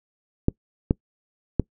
clicks, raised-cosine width 3 ms, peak -5 dBFS, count 3, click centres 0.484 / 0.909 / 1.597 s, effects noise-tail reverb RT60 0.1 s tail -25 dB re dry

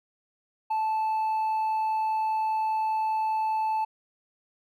triangle tone with hard clipping, 875 Hz, A5, 10 cents flat, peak -23 dBFS, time 0.7-3.85 s, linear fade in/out 10 ms, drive 1 dB, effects none

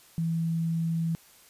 sine tone, 164.81 Hz, E3, in tune, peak -25 dBFS, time 0.18-1.15 s, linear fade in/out 0 ms, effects white hiss -56 dBFS RMS until 1.49 s + resampled to 32000 Hz

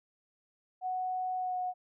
sine tone with pitch glide, 740 to 731.1 Hz, F#5 to F#5, 0 to -21 cents, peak -31 dBFS, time 0.81-1.74 s, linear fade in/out 50 ms, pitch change -21 cents, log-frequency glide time 1.37-1.57 s, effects none

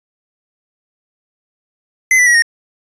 square tone with pitch steps, 2044 / 1978.9 / 1916 / 1855 Hz, C7 / B6 / A#6 / A#6, -41 / +3 / +47 / -9 cents, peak -8 dBFS, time 2.11-2.422 s, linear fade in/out 2 ms, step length 78 ms, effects resampled to 22050 Hz

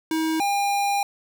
square tone pair in turn, 319.3 / 804.6 Hz, D#4 / G5, +45 / +45 cents, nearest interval octave + major third, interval 1600 cents, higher second, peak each -22 / -21 dBFS, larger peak second, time 0.11-0.4 / 0.4-1.03 s, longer second, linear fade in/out 2 ms, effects none

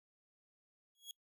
sawtooth tone with exponential growth, 3322 Hz, G#7, in tune, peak -39 dBFS, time 0.95-1.11 s, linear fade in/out 1 ms, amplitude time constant 34 ms, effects noise-tail reverb RT60 0.1 s tail -24 dB re dry

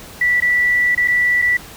sine tone with dropouts, 1961 Hz, B6, 13 cents flat, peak -12 dBFS, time 0.21-1.57 s, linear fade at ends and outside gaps 5 ms, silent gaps 0.403-0.421 / 0.95-0.975 / 1.077-1.082 / 1.418-1.422 s, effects pink hiss -37 dBFS RMS until 1.76 s

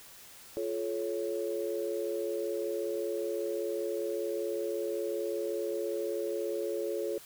sine chord, F augmented, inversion none, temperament equal with one note detuned, 349.2 / 429.2 / 554.4 Hz, F4 / A4 / C#5, 0 / -43 / 0 cents, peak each -36 / -34 / -36 dBFS, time 0.57-7.18 s, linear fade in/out 0 ms, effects white hiss -52 dBFS RMS until 7.25 s

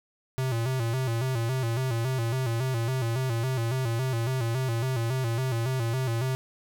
square tone with vibrato, 122.7 Hz, B2, 11 cents flat, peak -26 dBFS, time 0.38-6.35 s, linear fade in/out 0 ms, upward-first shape square, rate 3.6 Hz, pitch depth 110 cents each way, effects none

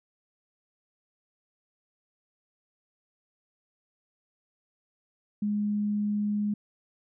sine tone, 207.7 Hz, G#3, in tune, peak -25 dBFS, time 5.42-6.54 s, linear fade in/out 5 ms, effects none

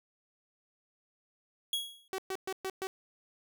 45% pulse tone with exponential decay, 3322 Hz, G#7, in tune, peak -27 dBFS, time 1.73-2.08 s, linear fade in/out 2 ms, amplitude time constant 76 ms
sawtooth tone bursts, 380.5 Hz, F#4, 48 cents sharp, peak -30 dBFS, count 5, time 2.13-2.87 s, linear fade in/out 0 ms, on 52 ms, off 120 ms
effects none

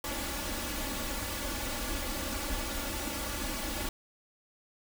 pink noise with comb filter, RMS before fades -35 dBFS, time 0.04-3.89 s, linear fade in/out 2 ms, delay 3.5 ms, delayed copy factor +0.95, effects none

